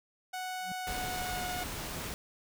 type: tone with pitch glide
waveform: sawtooth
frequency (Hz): 740 to 725.6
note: F#5 to F#5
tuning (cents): 0 to -34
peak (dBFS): -32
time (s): 0.33-1.64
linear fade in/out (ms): 10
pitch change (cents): -34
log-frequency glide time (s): 0.78-1.5
type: tone with exponential growth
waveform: triangle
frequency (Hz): 185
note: F#3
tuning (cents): 0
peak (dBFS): -36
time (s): 0.59-0.72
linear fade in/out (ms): 0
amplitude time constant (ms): 27
type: noise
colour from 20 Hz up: pink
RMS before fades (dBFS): -39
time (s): 0.87-2.14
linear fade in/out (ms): 0
effects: none